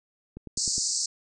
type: click train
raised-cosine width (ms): 3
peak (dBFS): -26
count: 5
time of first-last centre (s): 0.37-0.781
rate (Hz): 9.74
type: band-pass noise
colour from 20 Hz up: white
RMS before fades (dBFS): -28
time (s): 0.57-1.06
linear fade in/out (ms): 5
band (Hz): 4400 to 8200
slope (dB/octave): 96
effects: none